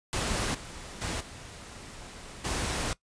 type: noise with level steps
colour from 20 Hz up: pink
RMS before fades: -30 / -43 / -33 / -45 / -31 dBFS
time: 0.13-2.93 s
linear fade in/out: 0 ms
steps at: 0.54 / 1.01 / 1.2 / 2.44 s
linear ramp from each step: 10 ms
effects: noise-tail reverb RT60 0.1 s tail -19 dB re dry + resampled to 22050 Hz